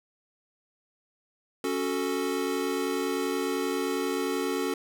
square chord, F# minor, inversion second, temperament equal, 277.2 / 370 / 440 Hz, C#4 / F#4 / A4, 0 / 0 / 0 cents, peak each -32 dBFS, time 1.64-4.74 s, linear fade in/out 2 ms, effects none

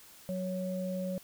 sine tone pair together, 185 / 554.4 Hz, F#3 / C#5, 0 / 0 cents, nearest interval octave + perfect fifth, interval 1900 cents, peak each -34 / -36 dBFS, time 0.29-1.18 s, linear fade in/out 0 ms, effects white hiss -55 dBFS RMS until 1.23 s

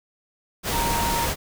sine tone in noise, 932.3 Hz, A#5, in tune, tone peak -24 dBFS, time 0.71-1.29 s, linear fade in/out 50 ms, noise pink, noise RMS -25 dBFS, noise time 0.63-1.36 s, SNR -2 dB, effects none

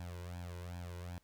sawtooth tone with flanger, 87.9 Hz, F2, 12 cents sharp, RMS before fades -45 dBFS, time 0-1.18 s, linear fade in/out 0 ms, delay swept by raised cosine 1.2 to 2.07 ms, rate 2.6 Hz, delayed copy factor +0.85, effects pink hiss -75 dBFS RMS until 1.23 s

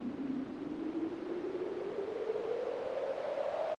white noise with band-pass filter sweep, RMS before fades -37 dBFS, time 0-3.75 s, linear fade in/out 10 ms, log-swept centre 250 to 630 Hz, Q 8.8, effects low-pass 4000 Hz 12 dB/octave + Opus 24 kbps

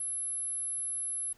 sine tone, 11000 Hz, F9, 27 cents flat, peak -32 dBFS, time 0-1.33 s, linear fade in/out 5 ms, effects pink hiss -64 dBFS RMS until 1.37 s

